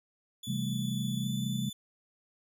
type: tone with pitch glide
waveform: sawtooth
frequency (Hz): 3455 to 3495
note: A7 to A7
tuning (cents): -32 to -12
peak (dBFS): -38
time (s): 0.43-1.73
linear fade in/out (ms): 5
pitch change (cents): +20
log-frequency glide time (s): 1.22-1.28
type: chord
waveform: sine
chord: A minor seventh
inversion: first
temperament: equal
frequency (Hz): 130.81 / 164.81 / 196 / 220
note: C3 / E3 / G3 / A3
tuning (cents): 0 / 0 / 0 / 0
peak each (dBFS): -34 / -39 / -35 / -36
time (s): 0.47-1.7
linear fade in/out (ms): 10
effects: none